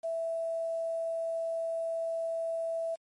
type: tone with quantisation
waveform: sine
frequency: 659.3 Hz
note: E5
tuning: in tune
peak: -30 dBFS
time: 0.03-2.96 s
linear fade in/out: 20 ms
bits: 9
effects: MP3 48 kbps